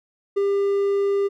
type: tone with ADSR envelope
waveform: triangle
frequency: 399.1 Hz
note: G4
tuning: 31 cents sharp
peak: -14 dBFS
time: 0.36-1.29 s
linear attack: 16 ms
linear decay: 9 ms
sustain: -2 dB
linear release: 27 ms
effects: none